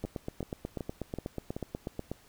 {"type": "two click trains", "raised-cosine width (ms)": 2, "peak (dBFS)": [-22, -21], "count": [5, 18], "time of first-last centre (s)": [[0.05, 1.565], [0.04, 2.116]], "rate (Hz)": [2.64, 8.19], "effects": ["pink hiss -60 dBFS RMS until 2.28 s"]}